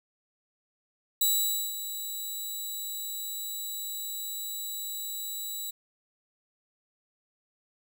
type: tone with ADSR envelope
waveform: 10% pulse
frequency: 3913 Hz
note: B7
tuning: 17 cents flat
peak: -14 dBFS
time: 1.21-5.71 s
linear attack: 5 ms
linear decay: 510 ms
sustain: -12 dB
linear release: 10 ms
effects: none